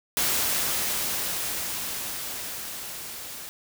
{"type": "noise with level ramp", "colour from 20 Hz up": "white", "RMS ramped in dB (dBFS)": [-24, -39], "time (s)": [0.17, 3.49], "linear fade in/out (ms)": 0, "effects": []}